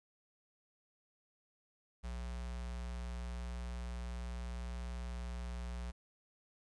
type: tone with notch filter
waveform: square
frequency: 60.2 Hz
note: B1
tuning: 44 cents flat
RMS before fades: -42 dBFS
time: 2.03-5.92 s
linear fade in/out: 20 ms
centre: 330 Hz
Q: 1.3
effects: resampled to 22050 Hz + 12-bit